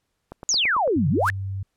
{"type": "click train", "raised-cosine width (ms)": 1, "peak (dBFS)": -22, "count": 6, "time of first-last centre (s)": [0.32, 0.877], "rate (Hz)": 8.98}
{"type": "exponential two-way sweep", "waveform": "sine", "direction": "down then up", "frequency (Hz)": [7040, 127.8, 1870], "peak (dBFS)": -18, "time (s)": [0.49, 1.3], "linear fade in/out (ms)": 0, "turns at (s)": 1.09}
{"type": "tone", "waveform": "sine", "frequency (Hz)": 97, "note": "G2", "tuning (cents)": -18, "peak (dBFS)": -26, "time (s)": [0.96, 1.63], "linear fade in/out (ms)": 5}
{"type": "noise with exponential growth", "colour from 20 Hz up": "white", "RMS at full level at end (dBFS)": -30, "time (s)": [1.19, 1.29], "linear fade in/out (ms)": 0, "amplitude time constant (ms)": 20}
{"effects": ["pink hiss -75 dBFS RMS until 1.76 s", "low-pass 12000 Hz 12 dB/octave"]}